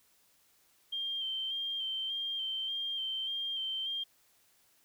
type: tone with vibrato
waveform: sine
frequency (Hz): 3160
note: G7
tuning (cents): +13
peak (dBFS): -33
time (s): 0.92-4.04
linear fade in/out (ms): 10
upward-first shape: square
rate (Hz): 1.7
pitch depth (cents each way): 22
effects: white hiss -68 dBFS RMS until 4.84 s